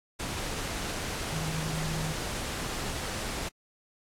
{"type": "tone in noise", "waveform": "sine", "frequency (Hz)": 158, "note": "D#3", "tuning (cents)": 27, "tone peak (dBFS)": -32, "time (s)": [1.32, 2.13], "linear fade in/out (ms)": 10, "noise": "pink", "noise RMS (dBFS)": -34, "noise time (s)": [0.19, 3.49], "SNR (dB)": -1, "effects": ["low-pass 10000 Hz 12 dB/octave", "AAC 64 kbps"]}